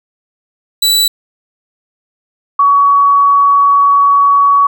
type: tone pair in turn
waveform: sawtooth / sine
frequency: 3951 / 1127.4 Hz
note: B7 / C#6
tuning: 0 / +29 cents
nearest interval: octave + minor seventh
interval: 2171 cents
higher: first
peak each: -5 dBFS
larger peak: neither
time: 0.82-1.08 / 2.59-4.67 s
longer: second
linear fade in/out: 5 ms
effects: none